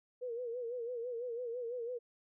sine tone with vibrato, 480 Hz, B4, 49 cents flat, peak -37 dBFS, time 0.21-1.99 s, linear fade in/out 20 ms, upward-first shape sine, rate 6 Hz, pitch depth 86 cents each way, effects none

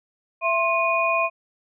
sine tone cluster, 667 / 1060 / 2466 Hz, E5 / C6 / D#7, +20 / +22 / -16 cents, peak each -23 dBFS, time 0.41-1.3 s, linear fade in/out 50 ms, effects none

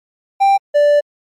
triangle tone pair in turn, 788 / 585.1 Hz, G5 / D5, +9 / -7 cents, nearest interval perfect fourth, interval 516 cents, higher first, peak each -6 dBFS, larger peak neither, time 0.4-0.58 / 0.74-1.01 s, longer second, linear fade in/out 20 ms, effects MP3 64 kbps

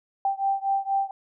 sine beating tone pair, 783 / 787.2 Hz, G5 / G5, -2 / +7 cents, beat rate 4.2 Hz, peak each -25 / -26 dBFS, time 0.25-1.11 s, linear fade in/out 2 ms, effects none

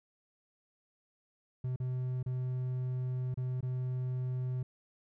triangle tone with dropouts, 127.2 Hz, C3, 48 cents flat, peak -30 dBFS, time 1.64-4.63 s, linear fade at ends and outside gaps 5 ms, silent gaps 1.761-1.8 / 2.229-2.261 / 3.343-3.373 / 3.608-3.627 s, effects none

